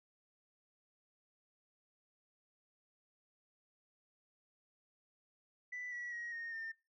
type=tone with pitch steps; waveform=sine; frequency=1983 / 1937.7 / 1893.5 / 1850.2 / 1807.9 Hz; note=B6 / B6 / A#6 / A#6 / A6; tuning=+7 / -33 / +27 / -13 / +46 cents; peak=-40 dBFS; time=5.72-6.72 s; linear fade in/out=10 ms; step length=200 ms; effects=noise-tail reverb RT60 0.3 s tail -24 dB re dry + tanh soft clip ceiling -38 dBFS